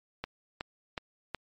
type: click train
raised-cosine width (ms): 0.3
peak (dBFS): -18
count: 4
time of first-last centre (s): 0.24-1.347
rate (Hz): 2.71
effects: MP3 48 kbps